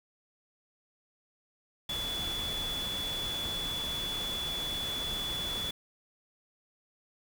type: tone in noise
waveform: sine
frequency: 3433 Hz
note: A7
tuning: 43 cents flat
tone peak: -33 dBFS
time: 1.89-5.71 s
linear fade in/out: 5 ms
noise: pink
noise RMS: -40 dBFS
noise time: 1.89-5.71 s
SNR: +4 dB
effects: none